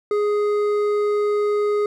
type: tone with hard clipping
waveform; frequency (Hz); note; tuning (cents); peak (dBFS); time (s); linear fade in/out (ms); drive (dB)
triangle; 415.5; G#4; +1; -19; 0.11-1.86; 2; 11
effects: none